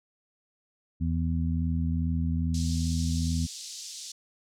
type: harmonic tone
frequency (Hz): 82.41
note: E2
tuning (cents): 0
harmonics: 1 / 2 / 3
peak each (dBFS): -27 / -30 / -32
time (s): 1-3.47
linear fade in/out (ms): 20
type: band-pass noise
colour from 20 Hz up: pink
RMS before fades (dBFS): -41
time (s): 2.54-4.12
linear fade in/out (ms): 5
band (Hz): 4200 to 7700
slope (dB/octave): 24
effects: none